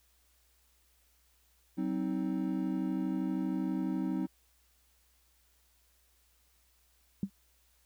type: chord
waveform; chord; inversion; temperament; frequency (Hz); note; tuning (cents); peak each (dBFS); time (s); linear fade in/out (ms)
triangle; C diminished; second; just; 188.37 / 261.6 / 314; Gb3 / C4 / Eb4; +31 / 0 / +16; -33; 1.77-4.27; 20
type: tone with exponential decay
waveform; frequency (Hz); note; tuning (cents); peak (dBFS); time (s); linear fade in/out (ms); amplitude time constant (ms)
sine; 196; G3; 0; -25; 7.23-7.3; 2; 15
effects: added 60 Hz sine -70 dBFS peak until 7.85 s + white hiss -70 dBFS RMS until 7.85 s